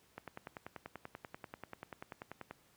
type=click train; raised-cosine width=0.5 ms; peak=-29 dBFS; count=25; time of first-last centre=0.18-2.51 s; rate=10.3 Hz; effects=pink hiss -68 dBFS RMS until 2.76 s + high-pass 80 Hz 12 dB/octave